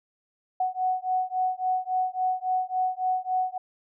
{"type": "beating tone pair", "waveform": "sine", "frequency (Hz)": [740, 743.6], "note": ["F#5", "F#5"], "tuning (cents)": [0, 8], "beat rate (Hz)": 3.6, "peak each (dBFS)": -27, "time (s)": [0.6, 3.58], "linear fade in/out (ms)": 5, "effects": []}